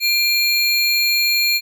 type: tone pair together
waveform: square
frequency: 2385 / 4244 Hz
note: D7 / C8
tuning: +26 / +24 cents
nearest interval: minor seventh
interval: 998 cents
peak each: -18 dBFS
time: 0-1.61 s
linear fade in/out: 50 ms
effects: none